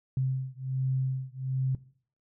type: beating tone pair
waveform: sine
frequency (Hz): 130.81 / 132.11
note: C3 / C3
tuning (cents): 0 / +17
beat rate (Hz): 1.3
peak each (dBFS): -30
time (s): 0.17-1.75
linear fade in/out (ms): 2
effects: noise-tail reverb RT60 0.5 s tail -19 dB re dry